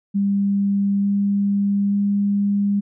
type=tone with pitch steps; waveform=sine; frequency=199.5 / 200.7 / 201.8 Hz; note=G3 / G3 / G#3; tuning=+31 / +41 / -49 cents; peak=-16 dBFS; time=0.14-2.81 s; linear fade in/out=20 ms; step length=890 ms; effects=none